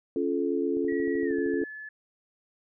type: chord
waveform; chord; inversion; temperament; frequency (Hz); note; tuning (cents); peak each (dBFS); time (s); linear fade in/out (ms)
sine; Db augmented; none; just; 277.2 / 346.5 / 433.1; Db4 / F4 / A4; 0 / -14 / -27; -29; 0.16-1.64; 2
type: click train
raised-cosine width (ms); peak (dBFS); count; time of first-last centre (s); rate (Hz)
2; -33; 12; 0.77-1.616; 13
type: tone with pitch glide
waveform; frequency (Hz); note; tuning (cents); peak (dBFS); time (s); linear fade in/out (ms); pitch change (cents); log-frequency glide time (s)
sine; 1924 to 1724; B6 to A6; -46 to -36; -38; 0.88-1.89; 5; -190; 1.23-1.34
effects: none